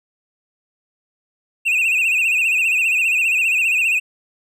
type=tone with vibrato; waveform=triangle; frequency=2600 Hz; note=E7; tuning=24 cents flat; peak=-13 dBFS; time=1.65-4 s; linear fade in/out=20 ms; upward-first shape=sine; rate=15 Hz; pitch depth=100 cents each way; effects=none